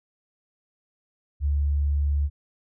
sine tone, 72 Hz, D2, 34 cents flat, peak -20 dBFS, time 1.4-2.3 s, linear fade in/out 50 ms, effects none

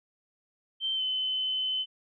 sine tone with pitch glide, 3119 to 3044 Hz, G7 to F#7, -9 to +48 cents, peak -27 dBFS, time 0.8-1.86 s, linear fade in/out 50 ms, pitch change -43 cents, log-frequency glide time 0.94-1.02 s, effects none

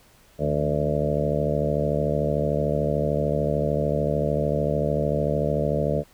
harmonic tone with a mistuned harmonic, 73.42 Hz, D2, in tune, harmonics 1 / 2 / 3 / 4 / 5 / 6 / 7 / 8 / 9, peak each -32 / -26 / -31 / -33 / -38 / -29 / -29 / -27 / -32 dBFS, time 0.38-6.04 s, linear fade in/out 50 ms, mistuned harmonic 2, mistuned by +59 cents, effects pink hiss -56 dBFS RMS until 6.13 s

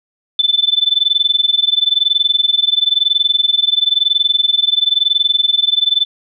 sine tone with amplitude modulation, 3520 Hz, A7, in tune, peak -7 dBFS, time 0.39-6.05 s, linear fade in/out 2 ms, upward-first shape sine, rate 21 Hz, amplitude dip 95%, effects none

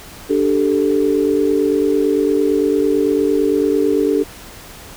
sine chord, D suspended fourth, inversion none, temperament just, 293.7 / 391.6 / 440.5 Hz, D4 / G4 / A4, 0 / -2 / +2 cents, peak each -17 dBFS, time 0.29-4.24 s, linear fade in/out 20 ms, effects pink hiss -37 dBFS RMS until 4.96 s

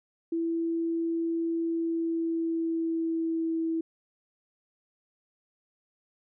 sine tone with pitch glide, 331.9 to 326.4 Hz, E4 to E4, +12 to -17 cents, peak -26 dBFS, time 0.32-3.81 s, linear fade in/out 5 ms, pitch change -29 cents, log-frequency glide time 1.61-3.6 s, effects none

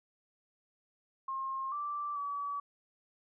sine tone with pitch steps, 1069 / 1170 / 1143 Hz, C6 / D6 / D6, +37 / -7 / -47 cents, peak -34 dBFS, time 1.28-2.6 s, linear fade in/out 5 ms, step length 440 ms, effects none

